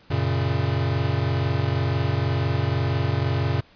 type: chord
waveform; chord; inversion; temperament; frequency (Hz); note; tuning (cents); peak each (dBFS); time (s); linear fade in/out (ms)
square; F# major; none; equal; 92.5 / 116.54 / 138.59; F#2 / A#2 / C#3; 0 / 0 / 0; -26; 0.1-3.61; 10
effects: pink hiss -54 dBFS RMS until 3.75 s + resampled to 11025 Hz